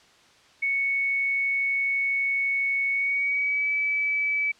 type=tone with pitch glide; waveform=sine; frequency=2217 to 2297 Hz; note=C#7 to D7; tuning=0 to -39 cents; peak=-22 dBFS; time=0.62-4.52 s; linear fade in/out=10 ms; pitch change=+61 cents; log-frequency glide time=2.91-3.71 s; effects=white hiss -56 dBFS RMS until 4.59 s + low-pass 5000 Hz 12 dB/octave